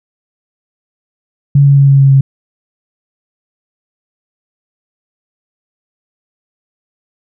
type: tone with pitch steps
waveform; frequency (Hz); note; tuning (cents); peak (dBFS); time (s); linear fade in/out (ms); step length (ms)
sine; 141.1 / 140.04 / 139 / 137.96 / 136.92 / 135.9; C#3 / C#3 / C#3 / C#3 / C#3 / C#3; +31 / +18 / +5 / -8 / -21 / -34; -3; 1.55-2.21; 5; 110
effects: none